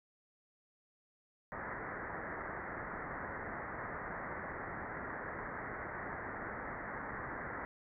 white low-pass noise, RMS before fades -43 dBFS, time 1.52-7.65 s, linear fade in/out 0 ms, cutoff 2000 Hz, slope 96 dB/octave, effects none

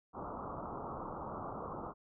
white low-pass noise, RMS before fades -43 dBFS, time 0.13-1.94 s, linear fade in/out 50 ms, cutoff 1300 Hz, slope 96 dB/octave, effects none

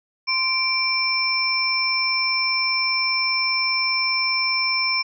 sine tone cluster, 1045 / 2345 / 5350 Hz, C6 / D7 / E8, -2 / -3 / +25 cents, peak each -28 / -22 / -22 dBFS, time 0.27-5.03 s, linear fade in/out 20 ms, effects none

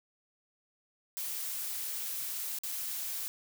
blue noise with dropouts, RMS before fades -37 dBFS, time 1.17-3.28 s, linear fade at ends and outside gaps 0 ms, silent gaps 2.587-2.635 / 2.718-2.721 s, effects none

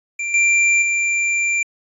square tone with level steps, 2364 Hz, D7, 11 cents sharp, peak -22 / -13 / -17 dBFS, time 0.19-1.63 s, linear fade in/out 5 ms, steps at 0.34 / 0.82 s, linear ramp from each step 2 ms, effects resampled to 24000 Hz

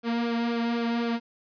sawtooth tone with flanger, 234.1 Hz, A#3, 8 cents sharp, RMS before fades -27 dBFS, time 0.03-1.2 s, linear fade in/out 50 ms, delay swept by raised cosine 1 to 2.6 ms, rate 3.9 Hz, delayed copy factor -0.65, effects resampled to 11025 Hz + 10-bit

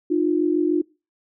sine tone pair together, 305.9 / 352.7 Hz, D#4 / F4, -29 / +17 cents, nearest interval major second, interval 246 cents, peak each -20 dBFS, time 0.1-0.82 s, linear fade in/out 10 ms, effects noise-tail reverb RT60 0.3 s tail -23 dB re dry

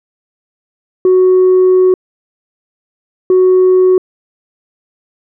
sine tone pair in turn, 370 / 370 Hz, F#4 / F#4, 0 / 0 cents, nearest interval unison, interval 0 cents, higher neither, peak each -3 dBFS, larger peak neither, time 1.05-1.94 / 3.3-3.98 s, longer first, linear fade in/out 2 ms, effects tanh soft clip ceiling -3 dBFS

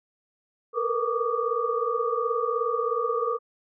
sine tone cluster, 450.1 / 466.5 / 489.3 / 1154 / 1214 Hz, A4 / A#4 / B4 / D6 / D#6, +39 / +1 / -16 / -31 / -43 cents, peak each -30 dBFS, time 0.73-3.39 s, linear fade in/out 50 ms, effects none

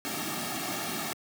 pink noise with comb filter, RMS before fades -33 dBFS, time 0.05-1.13 s, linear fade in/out 0 ms, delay 2 ms, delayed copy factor -0.95, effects high-pass 200 Hz 12 dB/octave

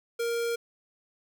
square tone, 467.5 Hz, A#4, 5 cents sharp, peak -28 dBFS, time 0.19-0.56 s, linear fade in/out 10 ms, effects 9-bit

